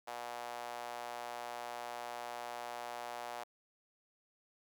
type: tone with high-pass filter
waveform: sawtooth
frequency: 120 Hz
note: B2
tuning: 49 cents flat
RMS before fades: -44 dBFS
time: 0.07-3.44 s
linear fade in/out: 10 ms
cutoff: 730 Hz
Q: 2.8
effects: none